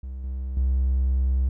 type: tone with level steps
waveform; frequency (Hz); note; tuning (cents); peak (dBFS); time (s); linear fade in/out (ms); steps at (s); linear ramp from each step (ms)
triangle; 65; C2; -11; -29 / -25 / -16; 0.03-1.49; 5; 0.24 / 0.57; 2
effects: tanh soft clip ceiling -14 dBFS